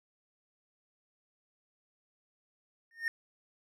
triangle tone with exponential growth, 1834 Hz, A#6, 29 cents flat, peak -24 dBFS, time 2.91-3.08 s, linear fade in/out 1 ms, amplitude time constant 35 ms, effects none

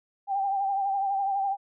sine tone with vibrato, 788 Hz, G5, 9 cents sharp, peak -24 dBFS, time 0.27-1.57 s, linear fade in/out 50 ms, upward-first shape triangle, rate 12 Hz, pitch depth 54 cents each way, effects none

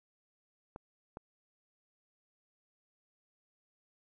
clicks, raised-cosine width 1 ms, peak -30 / -29 dBFS, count 2, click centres 0.761 / 1.171 s, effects none

